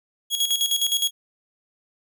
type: tone with tremolo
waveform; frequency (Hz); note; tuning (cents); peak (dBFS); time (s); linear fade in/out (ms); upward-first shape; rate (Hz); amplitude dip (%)
sawtooth; 3320; G#7; -1; -15; 0.3-1.11; 50; square; 9.7; 65
effects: none